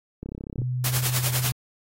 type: click train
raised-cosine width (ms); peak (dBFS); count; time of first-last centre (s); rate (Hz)
3; -21; 14; 0.23-0.618; 33.5
type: tone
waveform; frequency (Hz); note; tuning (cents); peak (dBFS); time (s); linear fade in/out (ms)
sine; 125.6; B2; +30; -24; 0.58-1.52; 0
type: noise with tremolo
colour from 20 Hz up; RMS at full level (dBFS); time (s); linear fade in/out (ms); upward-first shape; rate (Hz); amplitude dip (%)
white; -24; 0.84-1.52; 5; triangle; 10; 85
effects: AAC 48 kbps